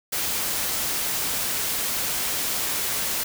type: noise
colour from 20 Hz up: white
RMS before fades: -26 dBFS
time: 0.12-3.24 s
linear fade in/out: 10 ms
effects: none